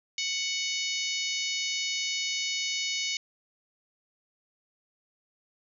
harmonic tone, 741 Hz, F#5, 2 cents sharp, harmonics 3 / 4 / 5 / 6 / 7 / 8 / 9, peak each -34 / -35 / -36 / -37 / -37 / -38 / -39 dBFS, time 0.18-3.17 s, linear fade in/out 2 ms, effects none

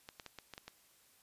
clicks, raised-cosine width 0.2 ms, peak -29 dBFS, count 7, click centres 0.089 / 0.198 / 0.263 / 0.387 / 0.537 / 0.579 / 0.68 s, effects white hiss -67 dBFS RMS until 1.22 s + resampled to 32000 Hz

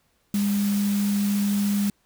sine tone in noise, 202.8 Hz, G#3, 41 cents flat, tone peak -20 dBFS, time 0.34-1.9 s, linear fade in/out 2 ms, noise white, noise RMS -35 dBFS, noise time 0.34-1.9 s, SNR +12 dB, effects pink hiss -67 dBFS RMS until 2.05 s

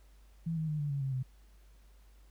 sine tone with pitch steps, 164.81 / 158.28 / 152.01 / 145.98 / 140.2 / 134.64 / 129.31 Hz, E3 / D#3 / D#3 / D3 / C#3 / C3 / C3, 0 / +30 / -40 / -10 / +20 / +50 / -20 cents, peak -31 dBFS, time 0.46-1.23 s, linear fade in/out 10 ms, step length 110 ms, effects added 50 Hz sine -56 dBFS peak until 2.3 s + pink hiss -69 dBFS RMS until 2.3 s

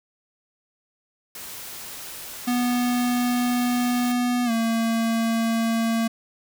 white noise, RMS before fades -37 dBFS, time 1.35-4.12 s, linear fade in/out 2 ms
square tone with pitch glide, 245.2 to 227.5 Hz, B3 to A#3, -12 to -42 cents, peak -21 dBFS, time 2.47-6.08 s, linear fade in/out 10 ms, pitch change -130 cents, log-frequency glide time 4.45-4.51 s
effects none

